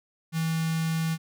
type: tone with notch filter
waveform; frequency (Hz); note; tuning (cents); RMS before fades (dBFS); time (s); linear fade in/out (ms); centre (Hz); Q
square; 162.2; E3; -28; -27; 0.32-1.18; 50; 540; 0.52
effects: none